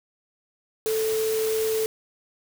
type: tone in noise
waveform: sine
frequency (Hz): 440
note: A4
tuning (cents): 0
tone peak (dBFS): -22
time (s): 0.86-1.86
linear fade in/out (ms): 0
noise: white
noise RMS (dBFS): -33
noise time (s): 0.86-1.86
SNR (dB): +8
effects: none